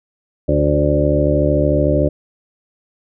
harmonic tone with a mistuned harmonic, 73.42 Hz, D2, in tune, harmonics 1 / 2 / 3 / 4 / 5 / 6 / 7 / 8, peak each -19 / -19 / -29 / -19 / -21 / -29 / -21 / -18 dBFS, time 0.48-2.09 s, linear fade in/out 10 ms, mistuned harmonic 7, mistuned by +17 cents, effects none

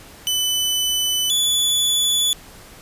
sawtooth tone pair in turn, 3000 / 3448 Hz, F#7 / A7, +23 / -36 cents, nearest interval major second, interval 241 cents, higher second, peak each -15 / -13 dBFS, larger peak second, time 0.27-1.3 / 1.3-2.33 s, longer neither, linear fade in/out 0 ms, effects pink hiss -43 dBFS RMS until 2.81 s + resampled to 32000 Hz

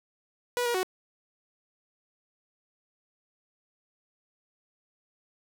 sawtooth tone with pitch steps, 487.9 / 477.2 / 371 Hz, B4 / A#4 / F#4, -21 / +41 / +5 cents, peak -22 dBFS, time 0.57-0.831 s, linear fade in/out 0 ms, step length 87 ms, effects none

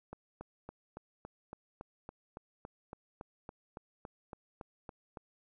click train, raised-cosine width 1 ms, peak -30 dBFS, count 19, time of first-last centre 0.13-5.172 s, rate 3.57 Hz, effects none

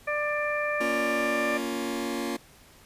harmonic tone, 593 Hz, D5, 17 cents sharp, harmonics 1 / 2 / 3 / 4, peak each -29 / -33 / -31 / -33 dBFS, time 0.07-1.58 s, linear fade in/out 10 ms
sawtooth chord, Bb minor, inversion none, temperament just, 233.1 / 279.7 / 349.6 Hz, Bb3 / Db4 / F4, 0 / +16 / +2 cents, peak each -29 dBFS, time 0.8-2.37 s, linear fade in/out 10 ms
effects pink hiss -54 dBFS RMS until 2.85 s + resampled to 32000 Hz

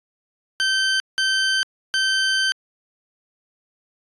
20% pulse tone bursts at uneven times, 1549 Hz, G6, 21 cents flat, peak -13 dBFS, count 3, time 0.6-1 / 1.18-1.63 / 1.94-2.52 s, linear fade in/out 0 ms, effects resampled to 22050 Hz

